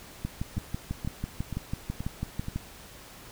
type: two click trains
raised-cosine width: 5 ms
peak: -18 / -21 dBFS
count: 15 / 5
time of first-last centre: 0.25-2.56 / 0.57-2.484 s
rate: 6.06 / 2.09 Hz
effects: pink hiss -48 dBFS RMS until 3.31 s